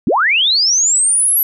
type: linear sweep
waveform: sine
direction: up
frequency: 150 to 11850 Hz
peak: -10 dBFS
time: 0.07-1.43 s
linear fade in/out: 2 ms
effects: none